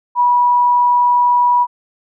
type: tone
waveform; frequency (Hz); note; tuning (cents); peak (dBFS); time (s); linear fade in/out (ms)
sine; 974; B5; -24; -9; 0.15-1.67; 50
effects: none